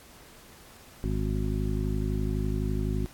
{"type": "harmonic tone", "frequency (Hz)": 51.91, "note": "G#1", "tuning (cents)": 0, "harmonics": [1, 2, 3, 4, 5, 7], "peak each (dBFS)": [-29, -32, -34, -35, -36, -37], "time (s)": [1.04, 3.06], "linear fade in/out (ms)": 0, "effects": ["pink hiss -52 dBFS RMS until 3.13 s", "AAC 64 kbps"]}